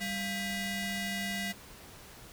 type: ring-modulated tone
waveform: sawtooth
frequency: 893 Hz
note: A5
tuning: 25 cents sharp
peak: -26 dBFS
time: 0-1.53 s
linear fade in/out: 20 ms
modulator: 1090 Hz
effects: pink hiss -51 dBFS RMS until 2.32 s